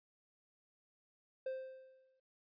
triangle tone with exponential decay, 523.3 Hz, C5, in tune, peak -34 dBFS, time 1.46-2.2 s, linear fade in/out 5 ms, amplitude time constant 160 ms, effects resampled to 11025 Hz

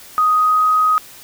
sine tone with pitch glide, 1248 to 1256 Hz, D#6 to D#6, +5 to +16 cents, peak -11 dBFS, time 0.18-0.98 s, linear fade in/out 0 ms, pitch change +11 cents, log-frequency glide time 0.31-0.67 s, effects white hiss -40 dBFS RMS until 1.23 s

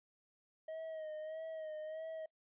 triangle tone with vibrato, 630 Hz, D#5, 21 cents sharp, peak -40 dBFS, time 0.68-2.26 s, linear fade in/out 5 ms, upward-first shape sine, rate 1.6 Hz, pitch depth 42 cents each way, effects noise-tail reverb RT60 0.1 s tail -25 dB re dry + resampled to 8000 Hz

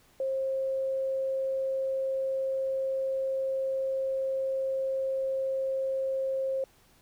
sine tone, 533 Hz, C5, 32 cents sharp, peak -27 dBFS, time 0.2-6.64 s, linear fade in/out 2 ms, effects pink hiss -62 dBFS RMS until 7.01 s

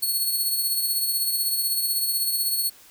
5% pulse tone with tremolo, 4366 Hz, C#8, 27 cents flat, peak -13 dBFS, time 0.02-2.7 s, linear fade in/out 10 ms, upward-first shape triangle, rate 16 Hz, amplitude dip 50%, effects white hiss -51 dBFS RMS until 2.9 s

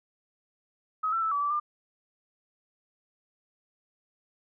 sine tone with pitch steps, 1271 / 1341 / 1314 / 1148 / 1160 / 1198 Hz, D#6 / E6 / E6 / D6 / D6 / D6, +36 / +29 / -6 / -40 / -22 / +34 cents, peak -25 dBFS, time 1.03-1.6 s, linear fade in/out 10 ms, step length 95 ms, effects none

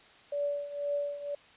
sine tone with tremolo, 576 Hz, D5, 34 cents flat, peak -27 dBFS, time 0.32-1.35 s, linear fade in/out 5 ms, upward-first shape triangle, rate 2 Hz, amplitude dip 80%, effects white hiss -57 dBFS RMS until 1.56 s + resampled to 8000 Hz

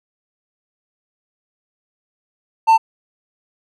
triangle tone, 895 Hz, A5, 29 cents sharp, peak -6 dBFS, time 2.67-2.78 s, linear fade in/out 20 ms, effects none

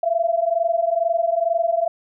sine tone pair together, 662 / 684.2 Hz, E5 / F5, +7 / -36 cents, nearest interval minor second, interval 57 cents, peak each -20 dBFS, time 0.03-1.88 s, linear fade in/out 5 ms, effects none

